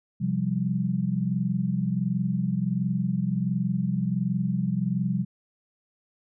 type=chord; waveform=sine; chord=C suspended fourth; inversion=none; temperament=equal with one note detuned; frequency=129.98 / 174.61 / 196 Hz; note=C3 / F3 / G3; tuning=-11 / 0 / 0 cents; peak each=-29 / -27 / -27 dBFS; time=0.2-5.25 s; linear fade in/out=20 ms; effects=none